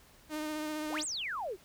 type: tone with vibrato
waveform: sawtooth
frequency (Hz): 306.3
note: D#4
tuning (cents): -27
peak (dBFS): -31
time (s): 0.29-1.05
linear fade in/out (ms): 50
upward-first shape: sine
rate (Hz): 15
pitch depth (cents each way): 19
type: exponential two-way sweep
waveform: sine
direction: up then down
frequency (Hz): 330 to 8710 to 330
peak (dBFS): -34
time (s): 0.89-1.57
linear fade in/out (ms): 50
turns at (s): 1.04
effects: pink hiss -60 dBFS RMS until 1.64 s